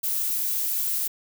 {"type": "noise", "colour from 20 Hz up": "violet", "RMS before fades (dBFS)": -26, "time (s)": [0.03, 1.08], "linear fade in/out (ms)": 10, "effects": []}